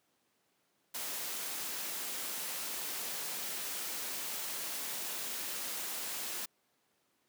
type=noise; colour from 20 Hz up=white; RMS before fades=-39 dBFS; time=0.94-6.46 s; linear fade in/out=10 ms; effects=pink hiss -75 dBFS RMS until 7.28 s + high-pass 200 Hz 12 dB/octave

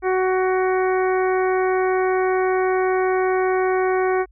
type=harmonic tone; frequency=372.9 Hz; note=F#4; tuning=14 cents sharp; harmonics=1 / 2 / 3 / 4 / 5 / 6; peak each=-18 / -24 / -28 / -30 / -32 / -34 dBFS; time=0.02-4.26 s; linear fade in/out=50 ms; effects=added 50 Hz sine -49 dBFS peak until 4.31 s

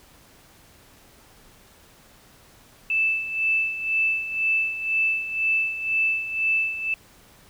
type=tone with tremolo; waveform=sine; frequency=2637 Hz; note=E7; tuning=in tune; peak=-18 dBFS; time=2.9-6.94 s; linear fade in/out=2 ms; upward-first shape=sine; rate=2 Hz; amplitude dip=70%; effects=pink hiss -53 dBFS RMS until 7.49 s

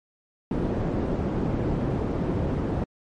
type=low-pass noise; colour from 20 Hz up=white; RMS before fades=-26 dBFS; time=0.51-2.84 s; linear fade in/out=2 ms; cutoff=330 Hz; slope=12 dB/octave; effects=MP3 48 kbps

